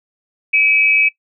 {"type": "tone pair together", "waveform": "sine", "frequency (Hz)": [2317, 2557], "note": ["D7", "D#7"], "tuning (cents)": [-24, 47], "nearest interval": "major second", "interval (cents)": 171, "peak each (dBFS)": -13, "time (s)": [0.53, 1.09], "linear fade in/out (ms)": 10, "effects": ["noise-tail reverb RT60 0.1 s tail -21 dB re dry"]}